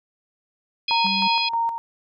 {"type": "harmonic tone", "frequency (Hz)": 831, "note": "G#5", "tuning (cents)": 1, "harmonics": [3, 4, 5, 6], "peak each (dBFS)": [-25, -26, -27, -28], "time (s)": [0.88, 1.49], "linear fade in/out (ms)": 5}
{"type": "tone with tremolo", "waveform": "sine", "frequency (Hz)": 924, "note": "A#5", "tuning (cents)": -16, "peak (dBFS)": -19, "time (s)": [0.91, 1.78], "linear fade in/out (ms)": 0, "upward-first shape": "square", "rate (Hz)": 3.2, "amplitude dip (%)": 55}
{"type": "tone", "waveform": "sine", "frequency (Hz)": 194.1, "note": "G3", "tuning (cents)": -17, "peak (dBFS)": -27, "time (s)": [1.04, 1.28], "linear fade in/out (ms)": 10}
{"effects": []}